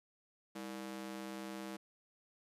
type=ring-modulated tone; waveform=sawtooth; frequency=262.3 Hz; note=C4; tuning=4 cents sharp; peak=-36 dBFS; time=0.55-1.77 s; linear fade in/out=10 ms; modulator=61.2 Hz; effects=resampled to 32000 Hz